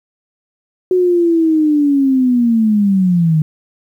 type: linear sweep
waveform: sine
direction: down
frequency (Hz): 370 to 152.2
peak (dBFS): -9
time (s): 0.91-3.42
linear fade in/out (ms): 2
effects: 8-bit